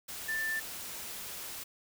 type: tone in noise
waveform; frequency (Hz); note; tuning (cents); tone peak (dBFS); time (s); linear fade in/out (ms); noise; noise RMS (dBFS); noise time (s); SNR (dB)
sine; 1773; A6; +13; -31; 0.28-0.6; 10; white; -42; 0.08-1.64; +8
effects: none